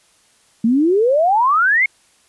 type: exponential sweep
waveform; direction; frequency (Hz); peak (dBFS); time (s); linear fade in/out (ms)
sine; up; 217.1 to 2215; -11; 0.64-1.86; 5
effects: white hiss -55 dBFS RMS until 2.28 s + resampled to 24000 Hz